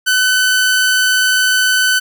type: tone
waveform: sawtooth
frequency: 1509 Hz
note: F#6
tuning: 34 cents sharp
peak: -7 dBFS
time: 0.06-2 s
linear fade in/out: 20 ms
effects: none